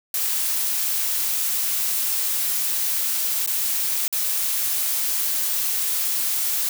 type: noise with dropouts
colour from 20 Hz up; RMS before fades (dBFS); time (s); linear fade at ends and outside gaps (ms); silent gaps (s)
blue; -23; 0.14-6.69; 2; 3.463-3.474 / 4.08-4.126
effects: none